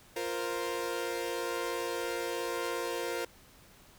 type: chord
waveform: sawtooth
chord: F suspended fourth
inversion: none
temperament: equal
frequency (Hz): 349.2 / 466.2 / 523.3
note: F4 / Bb4 / C5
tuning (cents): 0 / 0 / 0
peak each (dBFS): -34 / -32 / -34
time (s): 0.16-3.25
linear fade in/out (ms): 5
effects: pink hiss -58 dBFS RMS until 3.98 s